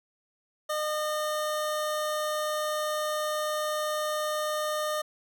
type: tone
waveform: 25% pulse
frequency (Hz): 609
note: D#5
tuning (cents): -37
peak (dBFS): -24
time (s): 0.69-5.02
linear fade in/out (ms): 10
effects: none